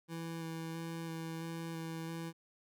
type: tone with vibrato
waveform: 25% pulse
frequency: 164.3 Hz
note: E3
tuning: 5 cents flat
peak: -36 dBFS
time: 0.08-2.33 s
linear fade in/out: 50 ms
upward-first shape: square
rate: 1.5 Hz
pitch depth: 11 cents each way
effects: none